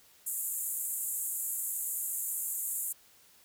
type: band-pass noise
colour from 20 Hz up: white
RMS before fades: -35 dBFS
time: 0.26-2.93 s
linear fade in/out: 10 ms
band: 7000 to 15000 Hz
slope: 96 dB/octave
effects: white hiss -61 dBFS RMS until 3.44 s